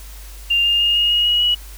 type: tone with pitch steps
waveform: sine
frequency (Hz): 2794 / 2815 / 2836 / 2858 / 2879 / 2901 / 2923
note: F7 / F7 / F7 / F7 / F#7 / F#7 / F#7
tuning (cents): 0 / +13 / +26 / +39 / -48 / -35 / -22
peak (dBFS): -13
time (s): 0.5-1.55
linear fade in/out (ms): 10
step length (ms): 150
effects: added 50 Hz sine -34 dBFS peak until 1.77 s + white hiss -42 dBFS RMS until 1.77 s